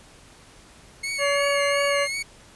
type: tone with vibrato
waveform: sawtooth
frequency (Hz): 2168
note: C#7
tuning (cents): -39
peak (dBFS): -23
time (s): 1.03-2.23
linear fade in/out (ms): 10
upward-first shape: sine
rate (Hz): 2.8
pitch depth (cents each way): 57
type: harmonic tone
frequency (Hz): 567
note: C#5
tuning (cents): +39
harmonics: 1 / 2 / 3 / 4 / 5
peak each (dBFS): -22 / -28 / -30 / -33 / -31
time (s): 1.18-2.08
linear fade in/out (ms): 50
effects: pink hiss -50 dBFS RMS until 2.55 s + resampled to 24000 Hz